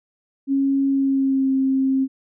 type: tone with pitch glide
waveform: sine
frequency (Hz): 273.8 to 266.5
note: C#4 to C4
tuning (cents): -21 to +32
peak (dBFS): -16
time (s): 0.47-2.08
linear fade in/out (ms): 50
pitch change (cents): -47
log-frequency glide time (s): 0.88-1.52
effects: none